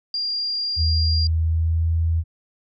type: tone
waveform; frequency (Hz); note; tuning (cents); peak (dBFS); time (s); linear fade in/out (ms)
sine; 4788; D8; +33; -22; 0.14-1.27; 2
type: tone with pitch glide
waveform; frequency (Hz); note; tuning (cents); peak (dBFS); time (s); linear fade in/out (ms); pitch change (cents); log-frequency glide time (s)
sine; 81 to 82.23; E2 to E2; -30 to -4; -17; 0.76-2.24; 50; +26; 1.44-1.87
effects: none